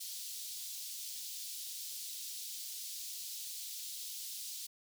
pink high-pass noise, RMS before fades -44 dBFS, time 0-4.67 s, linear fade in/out 10 ms, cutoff 3800 Hz, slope 24 dB/octave, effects none

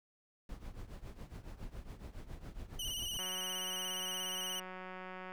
brown noise with tremolo, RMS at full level -43 dBFS, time 0.49-3.17 s, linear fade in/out 2 ms, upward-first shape triangle, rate 7.2 Hz, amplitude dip 85%
sawtooth tone with vibrato, 2960 Hz, F#7, in tune, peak -35 dBFS, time 2.79-4.6 s, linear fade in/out 5 ms, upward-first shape square, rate 17 Hz, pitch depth 44 cents each way
click train, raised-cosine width 0.5 ms, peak -32 dBFS, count 395, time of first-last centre 3.19-5.32 s, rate 185 Hz
effects none

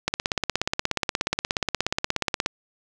click train, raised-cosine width 0.2 ms, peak -5 dBFS, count 41, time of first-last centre 0.08-2.461 s, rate 16.8 Hz, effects none

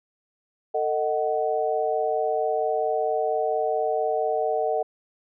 sine chord, D# diminished, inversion second, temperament just, 448 / 622.3 / 746.7 Hz, A4 / D#5 / F#5, +31 / 0 / +16 cents, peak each -26 dBFS, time 0.74-4.83 s, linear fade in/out 10 ms, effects none

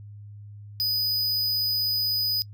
square tone, 4978 Hz, D#8, in tune, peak -23 dBFS, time 0.8-2.42 s, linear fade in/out 0 ms, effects noise-tail reverb RT60 0.1 s tail -24 dB re dry + added 103 Hz sine -40 dBFS peak until 2.53 s

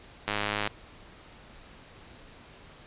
click train, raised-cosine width 0.3 ms, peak -12 dBFS, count 42, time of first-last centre 0.28-0.674 s, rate 104 Hz, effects pink hiss -51 dBFS RMS until 2.86 s + resampled to 8000 Hz

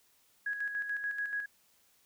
sine tone with tremolo, 1661.2 Hz, G#6, in tune, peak -31 dBFS, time 0.46-1.46 s, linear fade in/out 5 ms, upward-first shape square, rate 6.9 Hz, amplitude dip 50%, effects white hiss -68 dBFS RMS until 2.05 s

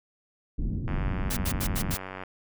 pink low-pass noise, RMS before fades -29 dBFS, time 0.58-1.95 s, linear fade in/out 10 ms, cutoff 270 Hz, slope 24 dB/octave
click train, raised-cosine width 0.5 ms, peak -22 dBFS, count 129, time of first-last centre 0.88-2.236 s, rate 94.4 Hz
white noise bursts, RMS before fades -32 dBFS, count 5, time 1.3-1.974 s, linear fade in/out 10 ms, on 70 ms, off 81 ms
effects none

